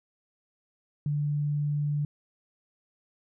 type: tone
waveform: sine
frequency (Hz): 146.8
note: D3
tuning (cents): 0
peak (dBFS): -25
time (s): 1.06-2.05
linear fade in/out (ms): 2
effects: none